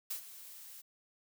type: noise with ADSR envelope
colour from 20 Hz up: blue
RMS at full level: -37 dBFS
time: 0.1-0.82 s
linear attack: 9 ms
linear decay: 95 ms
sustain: -14 dB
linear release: 17 ms
effects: none